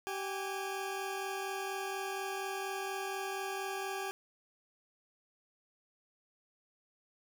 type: tone pair together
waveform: 20% pulse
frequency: 387.4 / 819 Hz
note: G4 / G#5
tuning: -20 / -24 cents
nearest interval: octave + minor second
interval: 1296 cents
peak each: -33 / -36 dBFS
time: 0.07-4.11 s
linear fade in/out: 0 ms
effects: none